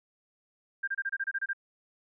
sine tone bursts, 1592 Hz, G6, 26 cents sharp, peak -28 dBFS, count 10, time 0.83-1.533 s, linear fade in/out 10 ms, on 46 ms, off 27 ms, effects none

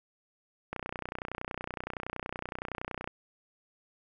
click train, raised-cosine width 0.5 ms, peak -20 dBFS, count 73, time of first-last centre 0.73-3.075 s, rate 30.7 Hz, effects none

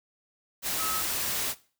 sine tone in noise, 1285 Hz, E6, 45 cents flat, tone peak -32 dBFS, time 0.77-1.03 s, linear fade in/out 50 ms, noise white, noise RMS -30 dBFS, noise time 0.62-1.55 s, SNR -5 dB, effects noise-tail reverb RT60 0.4 s tail -19 dB re dry

